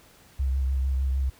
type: tone with vibrato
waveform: sine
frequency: 66.5 Hz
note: C2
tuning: 29 cents sharp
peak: -22 dBFS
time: 0.39-1.3 s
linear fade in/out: 10 ms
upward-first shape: triangle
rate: 6.6 Hz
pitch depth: 40 cents each way
effects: pink hiss -55 dBFS RMS until 1.39 s